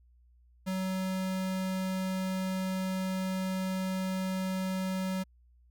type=tone; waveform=square; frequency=187.9 Hz; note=F#3; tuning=27 cents sharp; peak=-31 dBFS; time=0.66-5.24 s; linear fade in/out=20 ms; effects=added 60 Hz sine -59 dBFS peak until 5.7 s